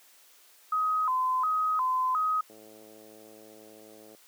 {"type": "tone with vibrato", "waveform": "sine", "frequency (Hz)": 1136, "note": "C#6", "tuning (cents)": 42, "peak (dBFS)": -24, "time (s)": [0.72, 2.41], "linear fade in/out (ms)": 5, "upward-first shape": "square", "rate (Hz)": 1.4, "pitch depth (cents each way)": 180}
{"type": "click train", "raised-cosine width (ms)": 2, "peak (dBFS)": -34, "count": 179, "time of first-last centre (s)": [2.5, 4.148], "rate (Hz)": 108}
{"effects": ["white hiss -58 dBFS RMS until 4.27 s", "high-pass 400 Hz 12 dB/octave"]}